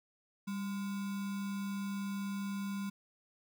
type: tone with sample-and-hold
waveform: sine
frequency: 198 Hz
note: G3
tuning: 18 cents sharp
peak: -35 dBFS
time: 0.47-2.9 s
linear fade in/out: 10 ms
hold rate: 1225 Hz
effects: none